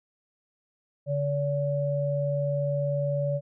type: tone pair together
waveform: sine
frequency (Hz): 143 / 572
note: D3 / D5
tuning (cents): -46 / -46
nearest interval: 2 octaves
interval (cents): 2400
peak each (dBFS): -27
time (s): 1.06-3.41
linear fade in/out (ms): 50
effects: none